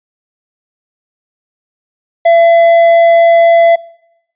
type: tone with tanh clipping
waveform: sine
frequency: 674 Hz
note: E5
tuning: 38 cents sharp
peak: -5 dBFS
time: 2.25-3.76 s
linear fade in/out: 10 ms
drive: 7 dB
effects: noise-tail reverb RT60 0.9 s tail -24 dB re dry + resampled to 8000 Hz